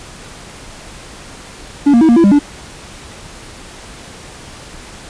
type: tone with pitch steps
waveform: triangle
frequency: 285.7 / 234.6 / 320.7 / 235.3 / 334.6 / 200.4 / 289.7 Hz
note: D4 / A#3 / E4 / A#3 / E4 / G3 / D4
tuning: -48 / +11 / -48 / +16 / +26 / +38 / -24 cents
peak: -3 dBFS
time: 1.86-2.392 s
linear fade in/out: 10 ms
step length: 76 ms
effects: pink hiss -34 dBFS RMS until 5.09 s + resampled to 22050 Hz